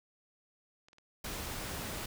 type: clicks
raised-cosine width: 0.2 ms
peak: -40 / -41 / -42 dBFS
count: 3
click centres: 0.885 / 0.931 / 0.984 s
type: noise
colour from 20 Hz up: pink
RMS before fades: -40 dBFS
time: 1.24-2.06 s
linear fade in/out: 5 ms
effects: none